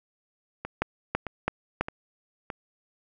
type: two click trains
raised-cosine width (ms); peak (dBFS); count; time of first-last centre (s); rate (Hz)
0.5; -9 / -18; 4 / 4; 0.82-1.81 / 0.65-2.502; 3.03 / 1.62
effects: none